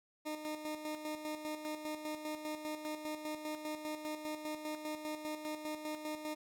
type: tone with tremolo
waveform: 20% pulse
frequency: 305.8 Hz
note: D#4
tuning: 30 cents flat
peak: -33 dBFS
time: 0.25-6.35 s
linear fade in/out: 20 ms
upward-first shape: square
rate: 5 Hz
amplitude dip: 55%
effects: none